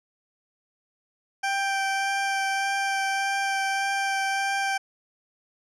20% pulse tone with vibrato, 784 Hz, G5, in tune, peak -19 dBFS, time 1.43-4.78 s, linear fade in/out 10 ms, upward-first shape sine, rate 1.7 Hz, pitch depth 10 cents each way, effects low-pass 8000 Hz 12 dB/octave

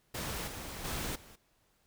pink noise with level steps, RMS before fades -38 / -43 / -37 / -55 dBFS, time 0.14-1.36 s, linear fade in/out 10 ms, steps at 0.47 / 0.84 / 1.15 s, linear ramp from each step 10 ms, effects pink hiss -72 dBFS RMS until 1.86 s

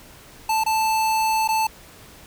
square tone with dropouts, 880 Hz, A5, in tune, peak -19 dBFS, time 0.49-1.67 s, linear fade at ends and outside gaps 5 ms, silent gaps 0.638-0.662 / 1.477-1.487 s, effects pink hiss -46 dBFS RMS until 2.26 s

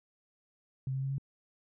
sine tone with pitch steps, 132.2 / 133.81 / 135.45 / 137.1 Hz, C3 / C3 / C#3 / C#3, +18 / +39 / -40 / -19 cents, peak -31 dBFS, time 0.87-1.182 s, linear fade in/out 2 ms, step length 78 ms, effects none

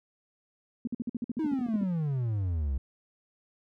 sine tone bursts, 236.8 Hz, A#3, 27 cents sharp, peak -28 dBFS, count 14, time 0.85-1.835 s, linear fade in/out 2 ms, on 23 ms, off 51 ms
triangle exponential sweep, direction down, 327 to 63.3 Hz, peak -25 dBFS, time 1.39-2.78 s, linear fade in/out 5 ms
effects none

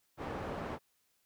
white low-pass noise, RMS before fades -40 dBFS, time 0.17-0.79 s, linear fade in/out 50 ms, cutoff 820 Hz, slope 12 dB/octave, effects white hiss -75 dBFS RMS until 1.25 s

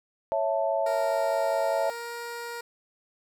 sine chord, A major, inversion first, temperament equal, 554.4 / 659.3 / 880 Hz, C#5 / E5 / A5, 0 / 0 / 0 cents, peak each -28 / -26 / -31 dBFS, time 0.32-1.9 s, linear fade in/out 0 ms
15% pulse tone with pitch glide, 464.9 to 471.7 Hz, A#4 to A#4, -5 to +20 cents, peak -28 dBFS, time 0.86-2.61 s, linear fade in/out 5 ms, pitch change +25 cents, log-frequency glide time 1.63-2.14 s
effects none

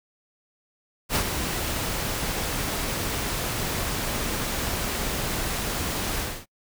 pink noise with ADSR envelope, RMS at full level -22 dBFS, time 1.09-6.46 s, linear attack 65 ms, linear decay 77 ms, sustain -6 dB, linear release 260 ms, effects noise-tail reverb RT60 0.1 s tail -26 dB re dry

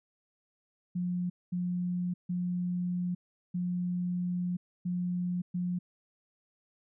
sine tone bursts at uneven times, 178.2 Hz, F3, 35 cents sharp, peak -29 dBFS, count 6, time 0.95-1.3 / 1.52-2.14 / 2.29-3.15 / 3.54-4.57 / 4.85-5.42 / 5.54-5.79 s, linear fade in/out 10 ms, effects none

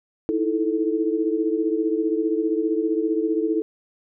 sine tone cluster, 316.3 / 331.5 / 438.6 Hz, D#4 / E4 / A4, +29 / +10 / -6 cents, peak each -24 dBFS, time 0.29-3.62 s, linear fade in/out 0 ms, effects none

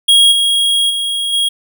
square tone with level steps, 3287 Hz, G#7, 19 cents flat, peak -6 / -11 / -16 / -12 dBFS, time 0.08-1.49 s, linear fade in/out 10 ms, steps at 0.31 / 0.89 / 1.32 s, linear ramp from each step 20 ms, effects none

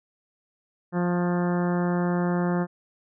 harmonic tone with a mistuned harmonic, 176.1 Hz, F3, 15 cents sharp, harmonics 1 / 2 / 3 / 4 / 5 / 6 / 7 / 8 / 9 / 10, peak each -23 / -29 / -33 / -35 / -37 / -39 / -40 / -41 / -42 / -43 dBFS, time 0.92-2.67 s, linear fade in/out 50 ms, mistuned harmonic 6, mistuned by +17 cents, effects none

